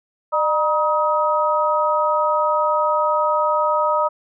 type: tone cluster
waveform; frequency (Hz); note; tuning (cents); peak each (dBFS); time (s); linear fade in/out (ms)
sine; 605 / 953 / 1263; D#5 / A#5 / D#6; -49 / +38 / +26; -20; 0.32-4.09; 20
effects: none